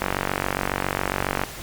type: click train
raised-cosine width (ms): 0.5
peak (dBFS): -6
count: 68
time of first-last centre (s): 0.02-1.436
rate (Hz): 47.3
effects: pink hiss -36 dBFS RMS until 1.62 s + MP3 96 kbps